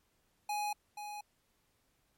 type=tone with echo; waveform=square; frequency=833 Hz; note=G#5; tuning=5 cents sharp; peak=-34 dBFS; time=0.49-0.73 s; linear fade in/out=5 ms; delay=480 ms; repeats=1; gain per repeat=-8 dB; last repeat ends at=1.21 s; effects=pink hiss -75 dBFS RMS until 2.17 s + MP3 64 kbps